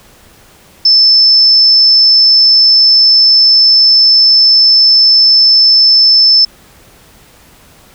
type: tone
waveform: sine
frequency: 5274 Hz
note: E8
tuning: in tune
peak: -3 dBFS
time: 0.85-6.45 s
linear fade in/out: 5 ms
effects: pink hiss -42 dBFS RMS until 7.94 s

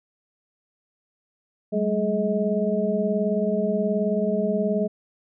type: tone cluster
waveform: sine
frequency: 193.1 / 211.8 / 422.2 / 634 Hz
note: G3 / G#3 / G#4 / D#5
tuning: -26 / +34 / +29 / +32 cents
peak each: -26 dBFS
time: 1.72-4.88 s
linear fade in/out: 20 ms
effects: none

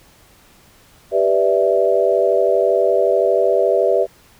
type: chord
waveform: sine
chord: E minor seventh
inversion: first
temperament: equal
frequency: 392 / 493.9 / 587.3 / 659.3 Hz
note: G4 / B4 / D5 / E5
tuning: 0 / 0 / 0 / 0 cents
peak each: -18 dBFS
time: 1.11-4.07 s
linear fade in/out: 50 ms
effects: pink hiss -50 dBFS RMS until 4.39 s

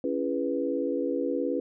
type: chord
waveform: sine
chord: C# minor seventh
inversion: none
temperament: equal with one note detuned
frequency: 277.2 / 336 / 415.3 / 493.9 Hz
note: C#4 / E4 / G#4 / B4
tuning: 0 / +33 / 0 / 0 cents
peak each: -30 / -32 / -34 / -30 dBFS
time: 0.04-1.6 s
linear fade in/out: 2 ms
effects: none

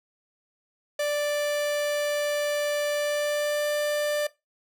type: tone with pitch glide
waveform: 45% pulse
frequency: 587.3 to 592.1 Hz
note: D5 to D5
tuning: 0 to +14 cents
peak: -24 dBFS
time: 0.99-4.27 s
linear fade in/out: 5 ms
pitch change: +14 cents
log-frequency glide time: 2.94-3.71 s
effects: noise-tail reverb RT60 0.2 s tail -18 dB re dry

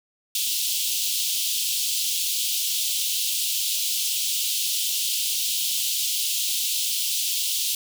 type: high-pass noise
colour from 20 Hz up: pink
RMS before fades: -25 dBFS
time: 0.35-7.75 s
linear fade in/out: 2 ms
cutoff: 2900 Hz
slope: 48 dB/octave
effects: none

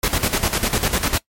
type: noise with tremolo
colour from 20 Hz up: pink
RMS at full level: -18 dBFS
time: 0.03-1.18 s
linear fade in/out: 5 ms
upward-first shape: square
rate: 10 Hz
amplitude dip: 70%
effects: noise-tail reverb RT60 0.1 s tail -21 dB re dry + MP3 64 kbps

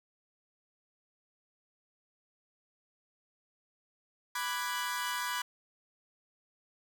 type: chord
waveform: sawtooth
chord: G# half-diminished seventh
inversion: first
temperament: equal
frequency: 987.8 / 1174.7 / 1480 / 1661.2 Hz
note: B5 / D6 / F#6 / G#6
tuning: 0 / 0 / 0 / 0 cents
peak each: -32 / -37 / -37 / -36 dBFS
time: 4.35-5.42 s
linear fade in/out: 5 ms
effects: none

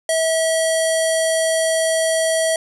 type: tone with low-pass filter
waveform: square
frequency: 647 Hz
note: E5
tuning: 32 cents flat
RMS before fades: -18 dBFS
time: 0.09-2.56 s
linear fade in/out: 2 ms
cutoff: 9400 Hz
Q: 4.4
effects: none

